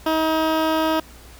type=tone with notch filter; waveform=15% pulse; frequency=317.6 Hz; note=D#4; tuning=36 cents sharp; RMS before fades=-20 dBFS; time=0.06-1 s; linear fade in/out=5 ms; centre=8100 Hz; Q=0.6; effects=added 60 Hz sine -45 dBFS peak until 1.39 s + pink hiss -46 dBFS RMS until 1.39 s